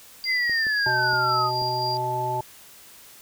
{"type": "tone with tremolo", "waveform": "sine", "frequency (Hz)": 4776, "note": "D8", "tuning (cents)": 28, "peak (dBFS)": -27, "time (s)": [0.24, 1.97], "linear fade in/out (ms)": 0, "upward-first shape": "square", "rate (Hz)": 3.8, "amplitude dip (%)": 35}
{"type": "exponential sweep", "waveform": "sine", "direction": "down", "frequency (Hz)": [2093, 1229], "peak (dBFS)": -21, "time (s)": [0.25, 1.51], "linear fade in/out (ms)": 50}
{"type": "clicks", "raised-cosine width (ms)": 2, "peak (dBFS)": -26, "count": 5, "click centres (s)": [0.496, 0.668, 0.869, 1.132, 1.62]}
{"type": "harmonic tone", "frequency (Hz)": 124.9, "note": "B2", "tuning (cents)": 20, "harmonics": [1, 3, 5, 7], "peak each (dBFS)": [-32, -33, -33, -25], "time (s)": [0.86, 2.41], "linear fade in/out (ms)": 5}
{"effects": ["white hiss -48 dBFS RMS until 3.21 s"]}